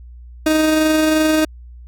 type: tone with amplitude modulation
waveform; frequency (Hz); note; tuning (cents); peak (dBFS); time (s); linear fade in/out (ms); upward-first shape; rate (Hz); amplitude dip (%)
30% pulse; 311.9; D#4; +4; -9; 0.46-1.45; 5; sine; 22.9; 25
effects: added 60 Hz sine -35 dBFS peak until 1.87 s